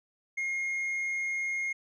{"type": "tone with tanh clipping", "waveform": "sine", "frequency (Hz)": 2141, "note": "C7", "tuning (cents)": 39, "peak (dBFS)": -30, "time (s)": [0.37, 1.73], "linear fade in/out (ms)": 10, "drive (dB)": 3, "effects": []}